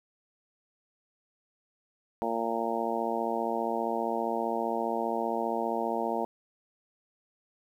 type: harmonic tone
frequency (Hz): 115.1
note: A#2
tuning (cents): -22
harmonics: 2 / 3 / 4 / 5 / 6 / 7 / 8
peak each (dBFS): -36 / -36 / -35 / -36 / -34 / -36 / -35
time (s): 2.22-6.25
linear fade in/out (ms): 0
effects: 10-bit